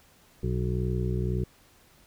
harmonic tone, 61.74 Hz, B1, in tune, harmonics 1 / 2 / 3 / 5 / 6 / 7, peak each -30 / -29 / -33 / -44 / -34 / -40 dBFS, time 0.43-1.44 s, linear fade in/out 5 ms, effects pink hiss -59 dBFS RMS until 2.06 s

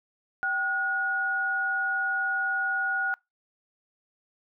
sine tone pair together, 775.1 / 1448 Hz, G5 / F#6, -20 / -38 cents, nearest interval major seventh, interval 1082 cents, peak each -33 / -25 dBFS, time 0.43-3.14 s, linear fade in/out 0 ms, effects noise-tail reverb RT60 0.2 s tail -25 dB re dry

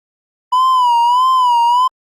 triangle tone with vibrato, 987.8 Hz, B5, in tune, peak -7 dBFS, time 0.52-1.88 s, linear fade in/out 10 ms, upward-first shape sine, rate 1.6 Hz, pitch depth 91 cents each way, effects Opus 48 kbps

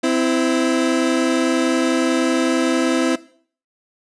30% pulse tone pair together, 258.7 / 329.6 Hz, C4 / E4, -19 / 0 cents, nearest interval major third, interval 419 cents, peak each -16 dBFS, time 0.03-3.16 s, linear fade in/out 10 ms, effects noise-tail reverb RT60 0.5 s tail -18 dB re dry + resampled to 22050 Hz

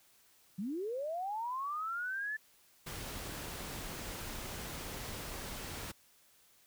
sine linear sweep, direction up, 174.61 to 1758 Hz, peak -35 dBFS, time 0.58-2.37 s, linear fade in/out 10 ms
pink noise, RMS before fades -43 dBFS, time 2.86-5.92 s, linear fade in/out 10 ms
effects white hiss -66 dBFS RMS until 6.66 s

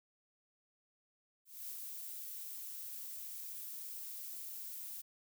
violet noise with ADSR envelope, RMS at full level -44 dBFS, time 1.45-5.02 s, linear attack 240 ms, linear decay 48 ms, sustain -2 dB, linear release 14 ms, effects none

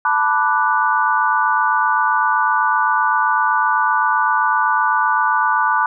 sine chord, B minor seventh, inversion third, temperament equal, 880 / 987.8 / 1174.7 / 1480 Hz, A5 / B5 / D6 / F#6, 0 / 0 / 0 / 0 cents, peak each -19 dBFS, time 0.05-5.86 s, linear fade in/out 2 ms, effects none

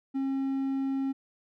triangle tone, 270 Hz, C#4, 45 cents flat, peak -25 dBFS, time 0.14-1.13 s, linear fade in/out 20 ms, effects none

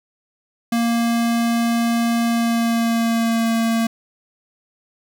square tone with pitch glide, 233.1 to 228 Hz, A#3 to A#3, 0 to -38 cents, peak -17 dBFS, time 0.72-3.87 s, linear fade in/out 5 ms, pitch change -38 cents, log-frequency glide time 2.26-3.5 s, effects none

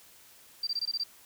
sine tone bursts, 4699 Hz, D8, in tune, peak -28 dBFS, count 7, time 0.63-1.037 s, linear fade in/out 5 ms, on 41 ms, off 20 ms, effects white hiss -56 dBFS RMS until 1.25 s

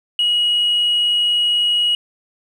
sine tone, 2902 Hz, F#7, 34 cents flat, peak -12 dBFS, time 0.19-1.95 s, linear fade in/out 2 ms, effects tanh soft clip ceiling -11 dBFS + 8-bit

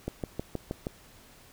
click train, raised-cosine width 2 ms, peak -18 dBFS, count 6, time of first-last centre 0.08-0.869 s, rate 6.34 Hz, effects pink hiss -55 dBFS RMS until 1.52 s

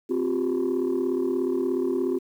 sine chord, C suspended fourth, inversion none, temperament equal with one note detuned, 261.6 / 355.1 / 392 Hz, C4 / F4 / G4, 0 / +29 / 0 cents, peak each -26 / -24 / -26 dBFS, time 0.09-2.19 s, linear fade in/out 20 ms, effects tanh soft clip ceiling -18 dBFS + 9-bit

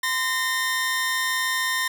sawtooth tone pair together, 1028.7 / 1833 Hz, C6 / A#6, -30 / -30 cents, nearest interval minor seventh, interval 1000 cents, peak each -24 / -20 dBFS, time 0.03-1.88 s, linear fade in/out 5 ms, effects none

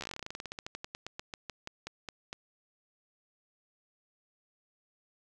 slowing click train, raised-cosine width 0.2 ms, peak -22 dBFS, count 30, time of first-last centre 0.01-2.329 s, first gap 13 ms, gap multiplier 1.11, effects none

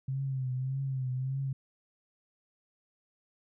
sine tone with vibrato, 131.8 Hz, C3, 13 cents sharp, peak -30 dBFS, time 0.08-1.53 s, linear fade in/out 5 ms, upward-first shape triangle, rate 1.7 Hz, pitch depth 72 cents each way, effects none

